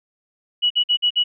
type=tone bursts; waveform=sine; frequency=2930 Hz; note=F#7; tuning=18 cents flat; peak=-14 dBFS; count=5; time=0.62-1.24 s; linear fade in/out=20 ms; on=84 ms; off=50 ms; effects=none